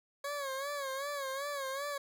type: tone with vibrato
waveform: 20% pulse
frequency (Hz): 554.4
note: C#5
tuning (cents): 0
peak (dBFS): -31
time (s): 0.24-1.98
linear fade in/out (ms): 5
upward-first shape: sine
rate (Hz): 2.6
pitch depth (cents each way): 84
effects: none